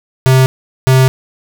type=tone bursts at uneven times; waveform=square; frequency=130.81 Hz; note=C3; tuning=in tune; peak=-6 dBFS; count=2; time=0.26-0.46 / 0.87-1.08 s; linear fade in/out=0 ms; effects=none